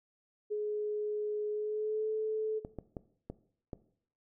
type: tone with pitch glide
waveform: sine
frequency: 420.9 to 434.7 Hz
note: G#4 to A4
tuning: +23 to -21 cents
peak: -31 dBFS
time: 0.5-2.6 s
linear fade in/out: 20 ms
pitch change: +56 cents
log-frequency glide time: 1.51-2.09 s
type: clicks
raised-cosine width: 2 ms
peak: -26 dBFS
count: 5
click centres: 2.649 / 2.787 / 2.968 / 3.3 / 3.732 s
effects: noise-tail reverb RT60 0.6 s tail -17 dB re dry